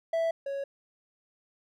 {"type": "tone pair in turn", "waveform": "triangle", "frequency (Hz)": [659.3, 554.4], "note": ["E5", "C#5"], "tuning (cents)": [0, 0], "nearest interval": "minor third", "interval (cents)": 300, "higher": "first", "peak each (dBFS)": [-23, -29], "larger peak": "first", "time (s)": [[0.13, 0.31], [0.46, 0.64]], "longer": "neither", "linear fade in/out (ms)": 5, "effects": []}